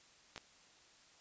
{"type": "clicks", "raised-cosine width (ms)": 0.2, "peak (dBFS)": -28, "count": 2, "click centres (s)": [0.361, 0.378], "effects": ["white hiss -64 dBFS RMS until 1.2 s", "resampled to 16000 Hz"]}